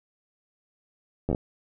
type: slowing click train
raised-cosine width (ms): 2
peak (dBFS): -13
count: 5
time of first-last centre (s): 1.29-1.348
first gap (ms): 11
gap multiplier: 1.19
effects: none